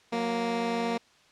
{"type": "tone pair together", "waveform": "15% pulse", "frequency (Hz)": [183.26, 233.1], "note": ["F#3", "A#3"], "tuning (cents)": [-16, 0], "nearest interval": "major third", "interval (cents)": 416, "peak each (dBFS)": [-30, -21], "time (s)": [0.12, 0.98], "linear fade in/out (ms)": 10, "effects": ["white hiss -60 dBFS RMS until 1.31 s", "low-pass 5000 Hz 12 dB/octave"]}